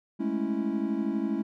triangle chord, A major seventh, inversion third, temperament equal, 207.7 / 220 / 277.2 / 329.6 Hz, G#3 / A3 / C#4 / E4, 0 / 0 / 0 / 0 cents, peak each -30 dBFS, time 0.19-1.43 s, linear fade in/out 20 ms, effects none

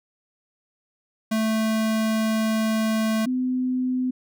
square / sine tone pair in turn, 220 / 254.3 Hz, A3 / C4, 0 / -49 cents, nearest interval minor third, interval 251 cents, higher second, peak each -21 dBFS, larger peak neither, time 1.31-3.26 / 3.26-4.11 s, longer first, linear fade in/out 10 ms, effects none

